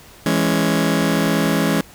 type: chord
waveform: sawtooth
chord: C# minor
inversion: first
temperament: just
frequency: 166.31 / 207.9 / 277.2 Hz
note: E3 / G#3 / C#4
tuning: +16 / +2 / 0 cents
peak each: -16 dBFS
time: 0.26-1.81 s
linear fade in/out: 2 ms
effects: pink hiss -44 dBFS RMS until 1.94 s